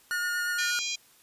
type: tone with tremolo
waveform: sine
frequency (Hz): 1808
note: A6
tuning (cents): +47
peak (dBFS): -32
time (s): 0.11-0.71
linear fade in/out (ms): 10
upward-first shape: sine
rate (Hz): 8.3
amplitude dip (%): 60
type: tone with vibrato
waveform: 45% pulse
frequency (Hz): 1438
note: F#6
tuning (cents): -50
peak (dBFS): -28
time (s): 0.11-0.79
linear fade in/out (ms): 0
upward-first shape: sine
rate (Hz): 8.5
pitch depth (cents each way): 11
type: harmonic tone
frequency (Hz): 808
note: G#5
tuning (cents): -48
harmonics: 3 / 4 / 5 / 6 / 7 / 8 / 9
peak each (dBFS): -35 / -36 / -37 / -38 / -38 / -39 / -40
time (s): 0.58-0.96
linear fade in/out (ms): 10
effects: white hiss -59 dBFS RMS until 1.22 s + resampled to 32000 Hz